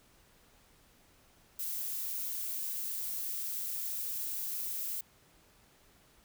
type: noise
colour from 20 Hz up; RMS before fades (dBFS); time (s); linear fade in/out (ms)
violet; -37; 1.59-5.01; 5
effects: pink hiss -64 dBFS RMS until 6.24 s